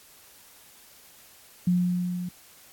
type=tone with level ramp; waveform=sine; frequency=178.6 Hz; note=F3; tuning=39 cents sharp; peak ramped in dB=-18 to -30 dBFS; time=1.67-2.29 s; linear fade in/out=5 ms; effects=white hiss -53 dBFS RMS until 2.72 s + AAC 64 kbps